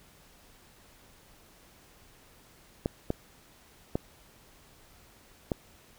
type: clicks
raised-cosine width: 2 ms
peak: -14 dBFS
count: 4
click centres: 2.859 / 3.104 / 3.955 / 5.518 s
effects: pink hiss -58 dBFS RMS until 5.98 s